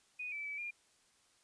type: tone with pitch steps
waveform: sine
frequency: 2479 / 2316 / 2296 / 2406 Hz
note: D#7 / D7 / D7 / D7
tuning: -7 / -25 / -40 / +41 cents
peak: -39 dBFS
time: 0.19-0.71 s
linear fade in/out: 10 ms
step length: 130 ms
effects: white hiss -70 dBFS RMS until 1.43 s + resampled to 22050 Hz